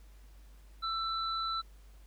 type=tone pair together; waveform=sine; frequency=1332 / 3991 Hz; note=E6 / B7; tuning=+18 / +17 cents; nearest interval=octave + perfect fifth; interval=1899 cents; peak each=-33 / -37 dBFS; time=0.82-1.62 s; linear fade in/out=20 ms; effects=added 50 Hz sine -52 dBFS peak until 2.06 s + pink hiss -66 dBFS RMS until 2.06 s